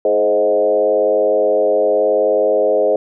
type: tone with frequency modulation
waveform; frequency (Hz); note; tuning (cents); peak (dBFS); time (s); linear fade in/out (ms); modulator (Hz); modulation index
sine; 523.3; C5; 0; -11; 0.05-2.96; 2; 99.2; 1.3
effects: none